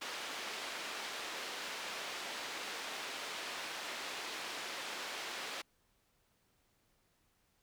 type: band-pass noise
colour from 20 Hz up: white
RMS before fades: -43 dBFS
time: 0.01-5.62 s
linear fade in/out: 10 ms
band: 330 to 3700 Hz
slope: 12 dB/octave
effects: pink hiss -75 dBFS RMS until 7.62 s